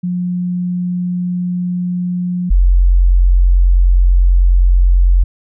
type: tone pair in turn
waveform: sine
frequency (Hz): 178.6 / 44.65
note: F3 / F1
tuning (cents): +39 / +39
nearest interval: 2 octaves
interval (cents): 2400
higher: first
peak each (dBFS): -15 / -6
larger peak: second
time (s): 0.03-2.5 / 2.5-5.24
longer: second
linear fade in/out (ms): 10
effects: none